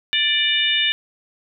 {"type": "harmonic tone with a mistuned harmonic", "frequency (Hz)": 587.3, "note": "D5", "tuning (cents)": 0, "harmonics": [3, 4, 5, 6], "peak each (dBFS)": [-24, -23, -20, -21], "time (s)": [0.13, 0.92], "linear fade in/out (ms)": 0, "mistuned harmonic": 6, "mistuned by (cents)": 42, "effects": []}